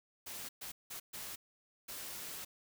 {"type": "noise bursts at uneven times", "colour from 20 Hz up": "white", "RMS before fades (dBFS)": -45, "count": 5, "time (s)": [[0.26, 0.49], [0.61, 0.72], [0.9, 1], [1.13, 1.36], [1.88, 2.45]], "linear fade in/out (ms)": 10, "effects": []}